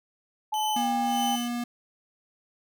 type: tone with pitch glide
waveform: sine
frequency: 857 to 804.2 Hz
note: A5 to G5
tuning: -46 to +44 cents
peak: -25 dBFS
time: 0.52-1.36 s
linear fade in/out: 10 ms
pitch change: -110 cents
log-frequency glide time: 0.72-0.85 s
type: tone with tremolo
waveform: sawtooth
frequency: 3030 Hz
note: F#7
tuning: 40 cents sharp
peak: -27 dBFS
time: 0.54-1.48 s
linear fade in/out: 0 ms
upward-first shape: sine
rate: 1.7 Hz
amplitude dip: 90%
type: tone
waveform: square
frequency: 239.9 Hz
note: A#3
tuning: 50 cents sharp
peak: -29 dBFS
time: 0.76-1.64 s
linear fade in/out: 5 ms
effects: none